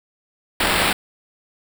white noise with sample-and-hold, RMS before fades -19 dBFS, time 0.6-0.93 s, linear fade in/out 5 ms, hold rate 6300 Hz, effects none

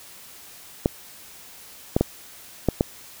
clicks, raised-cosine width 2 ms, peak -4 dBFS, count 5, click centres 0.859 / 1.965 / 2.01 / 2.687 / 2.809 s, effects white hiss -45 dBFS RMS until 3.2 s

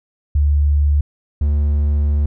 sine / triangle tone pair in turn, 72.8 / 73.08 Hz, D2 / D2, -15 / -8 cents, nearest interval unison, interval 7 cents, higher second, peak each -11 dBFS, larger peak neither, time 0.35-1.01 / 1.41-2.26 s, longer second, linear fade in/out 5 ms, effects none

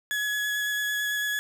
35% pulse tone with vibrato, 1689 Hz, G#6, 29 cents sharp, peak -24 dBFS, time 0.11-1.39 s, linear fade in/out 0 ms, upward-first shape square, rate 9 Hz, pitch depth 9 cents each way, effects none

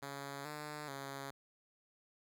5% pulse tone with pitch steps, 139.9 / 150.1 / 137.9 Hz, C#3 / D3 / C#3, +16 / +38 / -9 cents, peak -32 dBFS, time 0.02-1.31 s, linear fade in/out 10 ms, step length 430 ms, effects none

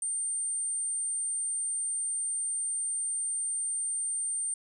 sine tone, 8870 Hz, C#9, in tune, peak -29 dBFS, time 0.02-4.54 s, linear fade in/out 2 ms, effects none

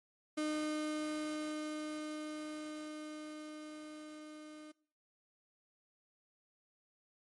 35% pulse tone with level ramp, 305.5 Hz, D#4, 32 cents flat, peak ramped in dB -32 to -48 dBFS, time 0.37-4.72 s, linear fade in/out 10 ms, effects noise-tail reverb RT60 0.6 s tail -23 dB re dry + MP3 48 kbps

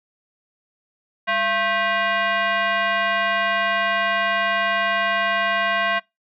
sine tone with frequency modulation, 200 Hz, G3, 35 cents sharp, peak -18 dBFS, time 1.27-6 s, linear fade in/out 20 ms, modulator 880 Hz, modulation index 2.6, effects noise-tail reverb RT60 0.2 s tail -23 dB re dry

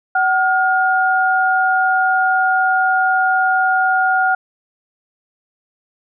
sine tone pair together, 754 / 1423.4 Hz, F#5 / F6, +32 / +33 cents, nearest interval major seventh, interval 1101 cents, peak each -15 dBFS, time 0.15-4.35 s, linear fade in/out 5 ms, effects none

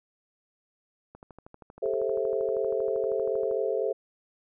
click train, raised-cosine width 1 ms, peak -32 dBFS, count 31, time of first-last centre 1.15-3.512 s, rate 12.7 Hz
sine chord, A minor seventh, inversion third, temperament just, 396 / 440 / 528 / 660 Hz, G4 / A4 / C5 / E5, +18 / 0 / +16 / +2 cents, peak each -31 / -29 / -30 / -34 dBFS, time 1.82-3.93 s, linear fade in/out 10 ms
effects none

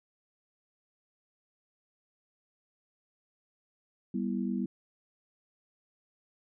sine chord, E minor, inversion first, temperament equal with one note detuned, 196 / 243.8 / 329.6 Hz, G3 / B3 / E4, 0 / -22 / 0 cents, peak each -32 / -33 / -38 dBFS, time 4.14-4.66 s, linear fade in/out 5 ms, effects none

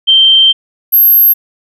sine tone pair in turn, 3136 / 12544 Hz, G7 / G9, 0 / 0 cents, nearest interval 2 octaves, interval 2400 cents, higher second, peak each -3 dBFS, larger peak neither, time 0.07-0.53 / 0.92-1.34 s, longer first, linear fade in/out 20 ms, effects none

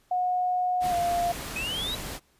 sine tone with pitch glide, 727 to 697 Hz, F#5 to F5, -31 to -4 cents, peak -23 dBFS, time 0.11-1.32 s, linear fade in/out 5 ms, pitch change -73 cents, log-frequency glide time 0.89-0.94 s
pink noise, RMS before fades -36 dBFS, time 0.8-2.2 s, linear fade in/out 50 ms
triangle exponential sweep, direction up, 2503 to 3937 Hz, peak -28 dBFS, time 1.56-1.95 s, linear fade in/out 2 ms
effects pink hiss -65 dBFS RMS until 2.39 s + resampled to 32000 Hz

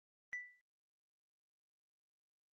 sine tone with exponential decay, 1975.5 Hz, B6, in tune, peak -35 dBFS, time 0.33-0.61 s, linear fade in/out 0 ms, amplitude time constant 59 ms, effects tanh soft clip ceiling -37 dBFS + Opus 24 kbps

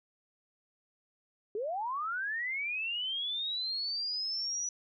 sine linear sweep, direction up, 392 to 5920 Hz, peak -32 dBFS, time 1.55-4.69 s, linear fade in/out 2 ms, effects none

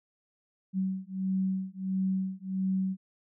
sine beating tone pair, 188.8 / 190.3 Hz, F#3 / F#3, +35 / +49 cents, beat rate 1.5 Hz, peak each -31 dBFS, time 0.73-2.97 s, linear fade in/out 50 ms, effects none

